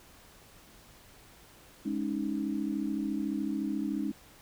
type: chord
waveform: sine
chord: Ab suspended fourth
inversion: none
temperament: equal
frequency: 207.7 / 277.2 / 311.1 Hz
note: Ab3 / Db4 / Eb4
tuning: 0 / 0 / 0 cents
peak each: -34 dBFS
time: 1.85-4.12 s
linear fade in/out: 10 ms
effects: pink hiss -56 dBFS RMS until 4.41 s